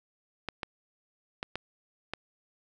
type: clicks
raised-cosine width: 0.3 ms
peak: -17 dBFS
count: 5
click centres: 0.487 / 0.632 / 1.429 / 1.556 / 2.136 s
effects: none